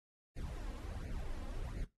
brown noise with flanger, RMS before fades -42 dBFS, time 0.36-1.85 s, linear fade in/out 10 ms, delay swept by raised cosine 0.44 to 3.84 ms, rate 1.4 Hz, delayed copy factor +0.9, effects noise-tail reverb RT60 0.2 s tail -17 dB re dry + AAC 32 kbps

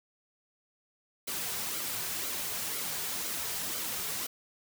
white noise with flanger, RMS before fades -35 dBFS, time 1.27-4.27 s, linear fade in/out 10 ms, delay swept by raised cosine 1.1 to 3.7 ms, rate 2 Hz, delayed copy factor -0.5, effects none

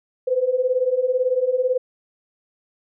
sine beating tone pair, 495.2 / 513.2 Hz, B4 / C5, +5 / -34 cents, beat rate 18 Hz, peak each -22 / -19 dBFS, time 0.27-1.78 s, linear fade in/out 10 ms, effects none

